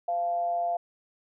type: tone with amplitude modulation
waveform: sine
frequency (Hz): 692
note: F5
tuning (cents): -16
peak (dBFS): -23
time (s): 0.08-0.77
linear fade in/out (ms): 5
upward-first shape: sine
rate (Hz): 179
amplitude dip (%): 45
effects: none